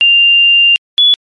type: tone pair in turn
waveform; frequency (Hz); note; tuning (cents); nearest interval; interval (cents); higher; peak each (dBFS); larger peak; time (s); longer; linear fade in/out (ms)
sine; 2791 / 3419; F7 / G#7; -2 / +50; major third; 352; second; -4; neither; 0.01-0.76 / 0.98-1.14; first; 0
effects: MP3 48 kbps